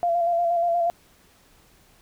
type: tone with vibrato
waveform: sine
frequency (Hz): 687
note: F5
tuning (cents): -29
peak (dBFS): -19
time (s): 0.03-0.9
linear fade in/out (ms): 0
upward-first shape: square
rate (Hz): 8.4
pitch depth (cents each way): 26
effects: pink hiss -57 dBFS RMS until 2.01 s